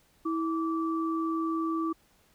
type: tone pair together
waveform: sine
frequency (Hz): 325.5 / 1160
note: E4 / D6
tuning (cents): -22 / -22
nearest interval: octave + minor seventh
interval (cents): 2200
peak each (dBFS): -28 / -33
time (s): 0.25-1.93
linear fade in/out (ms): 10
effects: pink hiss -65 dBFS RMS until 2.34 s